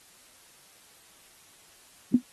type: tone with exponential decay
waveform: sine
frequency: 246.9 Hz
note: B3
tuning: in tune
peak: -11 dBFS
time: 2.14-2.22 s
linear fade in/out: 5 ms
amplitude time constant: 16 ms
effects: white hiss -56 dBFS RMS until 2.32 s + AAC 32 kbps